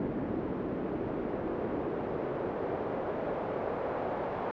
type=noise with band-pass filter sweep; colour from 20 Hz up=pink; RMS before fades=-34 dBFS; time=0-4.51 s; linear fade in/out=0 ms; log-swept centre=300 to 620 Hz; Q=1.5; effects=low-pass 2000 Hz 12 dB/octave